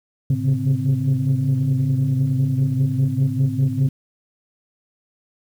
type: tone cluster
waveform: sine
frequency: 109.8 / 131.7 / 136.5 / 141.6 / 259.3 Hz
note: A2 / C3 / C#3 / C#3 / C4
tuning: -3 / +12 / -26 / +37 / -15 cents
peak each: -25 / -22 / -19 / -22 / -25 dBFS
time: 0.3-3.89 s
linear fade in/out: 5 ms
effects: tanh soft clip ceiling -10 dBFS + 8-bit